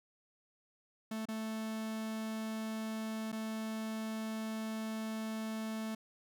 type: tone with dropouts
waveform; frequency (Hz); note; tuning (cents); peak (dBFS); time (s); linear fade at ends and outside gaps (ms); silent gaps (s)
45% pulse; 220; A3; 0; -37; 1.11-5.95; 5; 1.255-1.285 / 3.319-3.326
effects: none